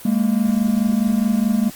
triangle tone pair together, 204.7 / 229.4 Hz, G#3 / A#3, -25 / -28 cents, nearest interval major second, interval 197 cents, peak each -16 dBFS, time 0.05-1.7 s, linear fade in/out 5 ms, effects white hiss -39 dBFS RMS until 1.75 s + Opus 32 kbps

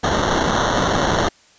violet noise with sample-and-hold, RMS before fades -18 dBFS, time 0.03-1.29 s, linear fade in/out 10 ms, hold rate 2450 Hz, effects white hiss -52 dBFS RMS until 1.58 s + resampled to 16000 Hz

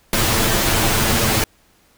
pink noise with comb filter, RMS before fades -17 dBFS, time 0.13-1.44 s, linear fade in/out 2 ms, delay 8.9 ms, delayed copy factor +0.75, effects pink hiss -56 dBFS RMS until 1.97 s

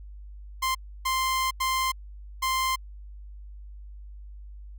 sawtooth tone bursts at uneven times, 1046.5 Hz, C6, in tune, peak -20 dBFS, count 4, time 0.62-0.75 / 1.05-1.51 / 1.6-1.92 / 2.42-2.76 s, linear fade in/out 10 ms, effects added 50 Hz sine -40 dBFS peak until 4.78 s

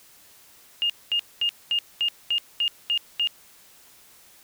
sine tone bursts, 2834 Hz, F7, 25 cents sharp, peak -20 dBFS, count 9, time 0.82-3.273 s, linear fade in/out 0 ms, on 77 ms, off 220 ms, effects white hiss -53 dBFS RMS until 4.43 s

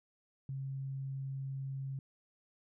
sine tone, 135.3 Hz, C#3, 42 cents flat, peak -37 dBFS, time 0.49-1.99 s, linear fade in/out 2 ms, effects none

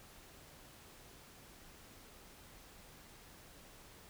silence, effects pink hiss -58 dBFS RMS until 4.09 s

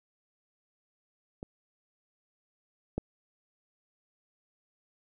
clicks, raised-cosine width 2 ms, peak -26 / -17 dBFS, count 2, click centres 1.429 / 2.98 s, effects none

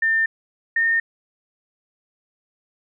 sine tone pair in turn, 1800 / 1827.2 Hz, A6 / A#6, +39 / -35 cents, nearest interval unison, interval 26 cents, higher second, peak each -16 dBFS, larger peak neither, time 0.02-0.26 / 0.76-1 s, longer neither, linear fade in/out 5 ms, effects none

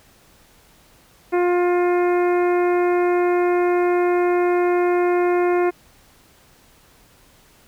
harmonic tone, 354 Hz, F4, 23 cents sharp, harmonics 1 / 2 / 3 / 4 / 5 / 6 / 7, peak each -16 / -24 / -29 / -32 / -35 / -34 / -38 dBFS, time 1.32-5.71 s, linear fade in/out 20 ms, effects pink hiss -53 dBFS RMS until 7.67 s

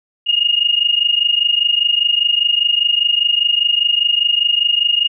sine tone pair together, 2840 / 2865 Hz, F7 / F7, +28 / +44 cents, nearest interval unison, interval 16 cents, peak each -15 dBFS, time 0.26-5.08 s, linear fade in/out 20 ms, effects none

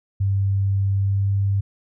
sine tone with pitch glide, 98.2 to 99.05 Hz, G2 to G2, +4 to +18 cents, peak -17 dBFS, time 0.2-1.61 s, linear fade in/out 10 ms, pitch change +14 cents, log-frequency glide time 0.96-1.29 s, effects none

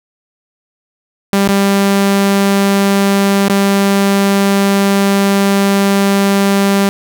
sawtooth tone with dropouts, 198 Hz, G3, 18 cents sharp, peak -5 dBFS, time 1.33-6.89 s, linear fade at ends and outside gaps 0 ms, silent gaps 1.477-1.489 / 3.483-3.498 s, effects none

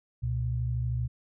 sine tone pair together, 67.5 / 120.35 Hz, C#2 / B2, -45 / -44 cents, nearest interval minor seventh, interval 1001 cents, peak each -32 / -28 dBFS, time 0.22-1.08 s, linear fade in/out 20 ms, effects none

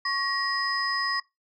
sine tone cluster, 1102 / 1897 / 5020 Hz, C#6 / A#6 / D#8, -11 / +30 / +15 cents, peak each -29 dBFS, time 0.05-1.2 s, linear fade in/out 5 ms, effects noise-tail reverb RT60 0.2 s tail -21 dB re dry + tanh soft clip ceiling -16 dBFS

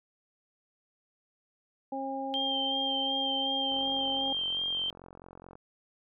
harmonic tone, 270 Hz, C#4, 45 cents flat, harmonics 1 / 2 / 3, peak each -37 / -38 / -35 dBFS, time 1.92-4.33 s, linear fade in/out 5 ms
sine tone with vibrato, 3164 Hz, G7, 15 cents sharp, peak -29 dBFS, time 2.34-4.9 s, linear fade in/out 0 ms, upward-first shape sine, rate 2.7 Hz, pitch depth 21 cents each way
click train, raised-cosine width 1 ms, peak -34 dBFS, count 83, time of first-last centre 3.72-5.554 s, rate 44.7 Hz
effects none

